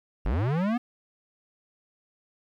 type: linear sweep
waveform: square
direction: up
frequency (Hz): 38.24 to 249.9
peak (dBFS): -24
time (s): 0.25-0.78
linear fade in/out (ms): 10
effects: low-pass 2000 Hz 12 dB/octave + 10-bit